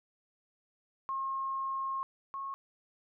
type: tone pair in turn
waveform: sine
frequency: 1075 / 1091.3 Hz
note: C6 / C#6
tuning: +47 / -27 cents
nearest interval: unison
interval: 26 cents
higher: second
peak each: -32 / -36 dBFS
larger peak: first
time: 1.09-2.03 / 2.34-2.54 s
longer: first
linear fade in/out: 0 ms
effects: none